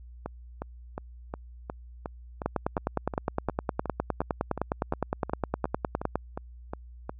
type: two click trains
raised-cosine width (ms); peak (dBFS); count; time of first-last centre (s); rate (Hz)
1; -19 / -12; 20 / 37; 0.26-7.095 / 2.46-6.156; 2.78 / 9.74
effects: added 60 Hz sine -44 dBFS peak until 7.19 s